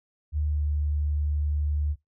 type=tone with pitch glide; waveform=sine; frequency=75.1 to 74.02 Hz; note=D2 to D2; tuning=+39 to +14 cents; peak=-23 dBFS; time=0.32-1.96 s; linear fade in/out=50 ms; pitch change=-25 cents; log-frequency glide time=0.48-0.6 s; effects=noise-tail reverb RT60 0.2 s tail -25 dB re dry